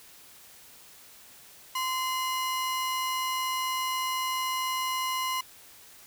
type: tone pair together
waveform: 35% pulse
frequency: 1034 / 2901 Hz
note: C6 / F#7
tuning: -21 / -35 cents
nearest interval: octave + tritone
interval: 1786 cents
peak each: -27 / -33 dBFS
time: 1.75-5.41 s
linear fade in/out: 5 ms
effects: white hiss -52 dBFS RMS until 6.06 s